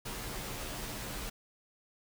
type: noise with comb filter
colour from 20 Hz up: pink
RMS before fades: -40 dBFS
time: 0.05-1.3 s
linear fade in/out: 10 ms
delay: 12 ms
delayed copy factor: -1
effects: none